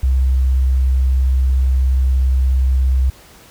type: tone with vibrato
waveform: sine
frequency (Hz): 65.1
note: C2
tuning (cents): -8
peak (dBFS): -11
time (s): 0.03-3.1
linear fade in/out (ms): 5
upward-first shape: sine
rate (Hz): 17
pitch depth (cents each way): 14
effects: pink hiss -44 dBFS RMS until 3.5 s